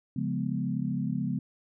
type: chord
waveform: sine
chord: C# dominant seventh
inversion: none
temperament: equal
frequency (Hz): 138.59 / 174.61 / 207.7 / 246.9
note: C#3 / E#3 / G#3 / B3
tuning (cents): 0 / 0 / 0 / 0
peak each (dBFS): -33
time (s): 0.16-1.39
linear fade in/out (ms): 5
effects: none